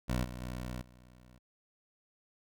15% pulse tone with level steps, 61.74 Hz, B1, in tune, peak -24 / -35 / -32 / -50 dBFS, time 0.08-1.39 s, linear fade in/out 20 ms, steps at 0.24 / 0.41 / 0.81 s, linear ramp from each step 5 ms, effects none

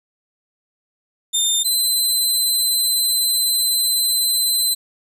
20% pulse tone pair in turn, 3612 / 4054 Hz, A7 / B7, +45 / +45 cents, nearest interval major second, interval 200 cents, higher second, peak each -10 dBFS, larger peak neither, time 1.33-1.64 / 1.64-4.75 s, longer second, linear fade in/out 20 ms, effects none

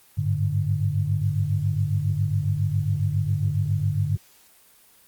sine tone cluster, 97.8 / 105.1 / 147.1 Hz, G2 / G#2 / D3, -4 / +21 / +3 cents, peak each -25 dBFS, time 0.17-4.17 s, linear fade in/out 20 ms, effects white hiss -55 dBFS RMS until 5.07 s + Opus 24 kbps

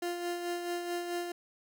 30% pulse tone with tremolo, 349.2 Hz, F4, in tune, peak -29 dBFS, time 0.02-1.32 s, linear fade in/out 5 ms, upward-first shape sine, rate 4.6 Hz, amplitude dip 45%, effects none

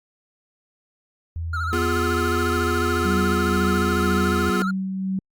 sine tone, 83 Hz, E2, 12 cents sharp, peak -25 dBFS, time 1.36-4.5 s, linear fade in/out 0 ms
triangle tone with vibrato, 1354 Hz, E6, 46 cents sharp, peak -23 dBFS, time 1.53-4.71 s, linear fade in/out 5 ms, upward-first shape sine, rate 14 Hz, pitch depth 100 cents each way
square chord, F diminished, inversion second, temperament equal, 246.9 / 349.2 / 415.3 Hz, Cb4 / F4 / Ab4, 0 / 0 / 0 cents, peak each -28 / -26 / -28 dBFS, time 1.73-4.62 s, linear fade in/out 0 ms
sine tone with tremolo, 190.4 Hz, F#3, 50 cents sharp, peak -21 dBFS, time 3.05-5.19 s, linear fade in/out 2 ms, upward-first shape sine, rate 2 Hz, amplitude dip 35%
effects Opus 48 kbps

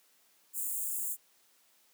white high-pass noise, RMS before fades -35 dBFS, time 0.53-1.17 s, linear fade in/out 50 ms, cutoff 7000 Hz, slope 96 dB/octave, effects white hiss -67 dBFS RMS until 1.93 s + high-pass 200 Hz 12 dB/octave

